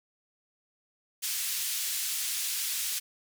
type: band-pass noise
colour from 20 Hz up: white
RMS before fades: -32 dBFS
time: 1.22-3 s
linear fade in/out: 20 ms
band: 2600 to 14000 Hz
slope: 12 dB/octave
effects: none